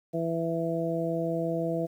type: harmonic tone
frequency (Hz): 165.8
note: E3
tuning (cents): +10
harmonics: 1 / 2 / 3 / 4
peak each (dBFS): -32 / -32 / -32 / -32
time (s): 0.13-1.87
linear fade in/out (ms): 20
effects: 10-bit